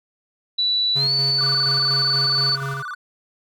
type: tone with pitch glide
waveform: sine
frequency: 3951 to 4486 Hz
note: B7 to C#8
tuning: 0 to +20 cents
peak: -17 dBFS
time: 0.58-2.56 s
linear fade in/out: 10 ms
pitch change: +220 cents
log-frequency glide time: 0.96-1.12 s
type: tone with tremolo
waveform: square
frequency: 137.2 Hz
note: C#3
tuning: 17 cents flat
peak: -26 dBFS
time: 0.95-2.83 s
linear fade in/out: 20 ms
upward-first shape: square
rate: 4.2 Hz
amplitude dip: 35%
type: tone with vibrato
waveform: triangle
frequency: 1321 Hz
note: E6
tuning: 3 cents sharp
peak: -26 dBFS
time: 1.38-2.95 s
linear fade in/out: 10 ms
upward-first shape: square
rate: 18 Hz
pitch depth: 200 cents each way
effects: none